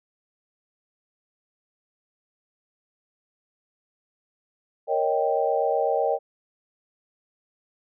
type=chord; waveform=sine; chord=Eb dominant seventh; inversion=second; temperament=equal; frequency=466.2 / 554.4 / 622.3 / 784 Hz; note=Bb4 / Db5 / Eb5 / G5; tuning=0 / 0 / 0 / 0 cents; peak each=-26 dBFS; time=4.87-6.19 s; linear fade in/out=50 ms; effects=none